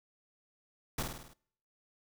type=noise with echo; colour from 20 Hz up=pink; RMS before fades=-34 dBFS; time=0.98-1.03 s; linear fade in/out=5 ms; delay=51 ms; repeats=6; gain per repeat=-4 dB; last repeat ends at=1.336 s; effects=noise-tail reverb RT60 0.7 s tail -26 dB re dry

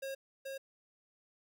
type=tone with echo; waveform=square; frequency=541 Hz; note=C#5; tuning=42 cents flat; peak=-39 dBFS; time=0.02-0.15 s; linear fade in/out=10 ms; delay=430 ms; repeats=1; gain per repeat=-2 dB; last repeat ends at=0.58 s; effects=12-bit

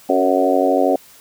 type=harmonic tone with a mistuned harmonic; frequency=92.5 Hz; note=F#2; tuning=in tune; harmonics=3 / 4 / 5 / 6 / 7 / 8; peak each=-19 / -21 / -21 / -19 / -20 / -20 dBFS; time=0.09-0.96 s; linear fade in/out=5 ms; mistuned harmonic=4; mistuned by=+19 cents; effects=white hiss -46 dBFS RMS until 1.2 s

